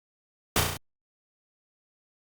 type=noise with echo; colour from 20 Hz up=pink; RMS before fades=-22 dBFS; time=0.56-0.6 s; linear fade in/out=2 ms; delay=34 ms; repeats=5; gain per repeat=-3 dB; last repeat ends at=0.77 s; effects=Opus 48 kbps